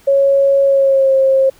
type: tone with pitch glide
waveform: sine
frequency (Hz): 552 to 534.7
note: C#5 to C5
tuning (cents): -7 to +37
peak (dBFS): -8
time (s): 0.07-1.5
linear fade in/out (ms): 10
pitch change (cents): -56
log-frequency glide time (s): 0.64-1.14
effects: pink hiss -48 dBFS RMS until 1.59 s